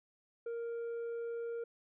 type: tone with tanh clipping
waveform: sine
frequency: 466.2 Hz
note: A#4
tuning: in tune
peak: -38 dBFS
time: 0.46-1.64 s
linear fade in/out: 5 ms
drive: 4 dB
effects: none